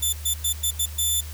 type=tone bursts at uneven times; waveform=10% pulse; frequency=3520 Hz; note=A7; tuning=in tune; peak=-13 dBFS; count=6; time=0.02-0.13 / 0.25-0.34 / 0.44-0.53 / 0.63-0.71 / 0.79-0.86 / 0.98-1.21 s; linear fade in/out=10 ms; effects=added 76 Hz sine -33 dBFS peak until 1.33 s + white hiss -43 dBFS RMS until 1.33 s